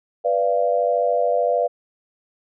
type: chord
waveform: sine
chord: B diminished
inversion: none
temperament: equal with one note detuned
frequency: 493.9 / 587.3 / 688.8 Hz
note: B4 / D5 / F5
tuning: 0 / 0 / -24 cents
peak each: -21 dBFS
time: 0.24-1.68 s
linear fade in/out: 20 ms
effects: none